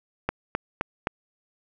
click train, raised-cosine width 0.5 ms, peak -9 dBFS, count 4, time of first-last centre 0.29-1.071 s, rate 3.84 Hz, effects none

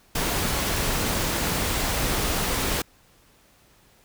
pink noise, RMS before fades -25 dBFS, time 0.15-2.82 s, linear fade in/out 5 ms, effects pink hiss -58 dBFS RMS until 4.04 s

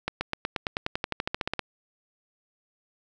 accelerating click train, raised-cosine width 0.3 ms, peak -11 dBFS, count 18, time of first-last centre 0.08-1.593 s, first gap 130 ms, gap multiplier 0.95, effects none

